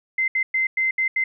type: tone bursts at uneven times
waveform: sine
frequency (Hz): 2072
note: C7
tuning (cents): -17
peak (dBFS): -18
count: 6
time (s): 0.18-0.28 / 0.35-0.43 / 0.54-0.67 / 0.77-0.91 / 0.98-1.08 / 1.16-1.24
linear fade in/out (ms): 5
effects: none